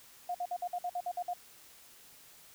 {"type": "tone bursts", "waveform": "sine", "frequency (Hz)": 712, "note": "F5", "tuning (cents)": 33, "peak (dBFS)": -32, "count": 10, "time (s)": [0.29, 1.336], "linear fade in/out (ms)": 5, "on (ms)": 56, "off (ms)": 54, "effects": ["white hiss -57 dBFS RMS until 2.54 s"]}